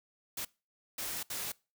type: noise bursts at uneven times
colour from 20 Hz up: white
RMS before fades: -38 dBFS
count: 3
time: 0.37-0.45 / 0.98-1.23 / 1.3-1.52 s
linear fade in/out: 5 ms
effects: noise-tail reverb RT60 0.3 s tail -23 dB re dry